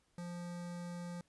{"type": "tone with notch filter", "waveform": "square", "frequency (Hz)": 174.61, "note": "F3", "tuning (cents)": 0, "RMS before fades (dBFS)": -44, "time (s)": [0.18, 1.21], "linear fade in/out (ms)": 2, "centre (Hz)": 2900, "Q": 1.9, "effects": ["pink hiss -75 dBFS RMS until 1.28 s", "resampled to 24000 Hz"]}